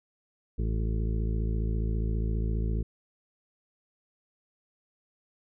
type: harmonic tone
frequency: 54.8 Hz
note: A1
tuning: 6 cents flat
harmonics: 1 / 2 / 3 / 4 / 6 / 7 / 8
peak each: -27 / -33 / -37 / -39 / -43 / -44 / -45 dBFS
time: 0.58-2.83 s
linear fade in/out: 10 ms
effects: none